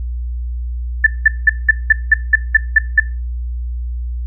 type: tone bursts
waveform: sine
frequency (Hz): 1760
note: A6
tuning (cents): 0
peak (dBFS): -4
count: 10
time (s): 1.04-3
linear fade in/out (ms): 5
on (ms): 25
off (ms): 190
effects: noise-tail reverb RT60 0.3 s tail -18 dB re dry + added 60 Hz sine -19 dBFS peak until 4.26 s